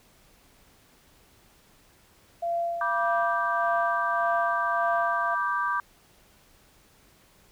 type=tone with tremolo; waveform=sine; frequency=684 Hz; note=F5; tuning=36 cents flat; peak=-24 dBFS; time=2.42-5.35 s; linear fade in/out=10 ms; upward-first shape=sine; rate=1.7 Hz; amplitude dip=55%
type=chord; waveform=sine; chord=G major; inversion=first; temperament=equal with one note detuned; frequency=971.9 / 1174.7 / 1568 Hz; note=B5 / D6 / G6; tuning=-28 / 0 / 0 cents; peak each=-30 / -27 / -29 dBFS; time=2.81-5.8 s; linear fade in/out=2 ms
effects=tanh soft clip ceiling -11 dBFS + pink hiss -59 dBFS RMS until 7.51 s